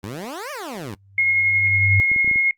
15% pulse exponential two-way sweep, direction up then down, 90 to 622.3 to 90 Hz, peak -23 dBFS, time 0.03-0.95 s, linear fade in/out 10 ms, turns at 0.51 s
sine tone with exponential growth, 98 Hz, G2, in tune, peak -14 dBFS, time 0.94-2 s, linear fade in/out 0 ms, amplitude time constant 230 ms
sine tone with tremolo, 2156 Hz, C#7, 49 cents flat, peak -14 dBFS, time 1.18-2.51 s, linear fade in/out 2 ms, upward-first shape triangle, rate 11 Hz, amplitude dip 30%
clicks, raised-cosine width 3 ms, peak -22 dBFS, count 6, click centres 2.116 / 2.162 / 2.246 / 2.277 / 2.313 / 2.359 s
effects noise-tail reverb RT60 0.1 s tail -20 dB re dry + Opus 48 kbps

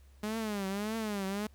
sawtooth tone with vibrato, 207.7 Hz, G#3, in tune, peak -29 dBFS, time 0.23-1.47 s, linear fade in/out 5 ms, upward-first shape triangle, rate 1.7 Hz, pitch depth 160 cents each way, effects added 68 Hz sine -55 dBFS peak until 1.54 s + pink hiss -68 dBFS RMS until 1.54 s

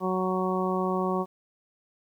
harmonic tone, 185.7 Hz, F#3, 7 cents sharp, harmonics 1 / 2 / 3 / 4 / 5 / 6, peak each -29 / -29 / -34 / -34 / -35 / -32 dBFS, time 0-1.26 s, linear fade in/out 50 ms, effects 10-bit

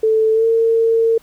sine tone with pitch glide, 440 to 454.5 Hz, A4 to A#4, 0 to -44 cents, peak -11 dBFS, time 0.03-1.18 s, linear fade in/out 5 ms, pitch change +56 cents, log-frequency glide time 0.33-0.45 s, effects pink hiss -51 dBFS RMS until 1.22 s

